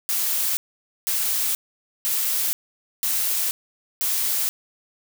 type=noise bursts; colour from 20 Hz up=blue; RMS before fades=-23 dBFS; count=5; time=0.09-4.49 s; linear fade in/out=0 ms; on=480 ms; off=500 ms; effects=none